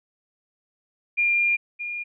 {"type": "tone pair in turn", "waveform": "sine", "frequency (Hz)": [2401, 2418], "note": ["D7", "D7"], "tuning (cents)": [38, 50], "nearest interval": "unison", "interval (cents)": 12, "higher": "second", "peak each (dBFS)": [-18, -28], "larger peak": "first", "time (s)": [[1.17, 1.57], [1.79, 2.04]], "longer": "first", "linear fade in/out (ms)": 20, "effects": []}